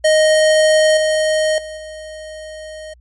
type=tone with level steps; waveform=square; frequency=622.3 Hz; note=D#5; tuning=in tune; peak=-10 / -14 / -28 / -30 dBFS; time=0.04-2.94 s; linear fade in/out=10 ms; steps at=0.97 / 1.58 / 1.77 s; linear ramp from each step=2 ms; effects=added 60 Hz sine -45 dBFS peak until 3 s + MP3 48 kbps